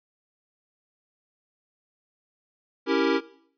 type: chord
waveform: square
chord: C# diminished seventh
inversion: none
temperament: equal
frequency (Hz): 277.2 / 329.6 / 392 / 466.2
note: C#4 / E4 / G4 / Bb4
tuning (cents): 0 / 0 / 0 / 0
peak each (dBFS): -27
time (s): 2.86-3.21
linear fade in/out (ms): 50
effects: noise-tail reverb RT60 0.6 s tail -18 dB re dry + resampled to 11025 Hz